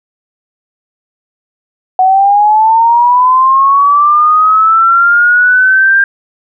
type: linear sweep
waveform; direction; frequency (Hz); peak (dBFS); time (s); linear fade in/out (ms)
sine; up; 740 to 1600; -4; 1.99-6.04; 2
effects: none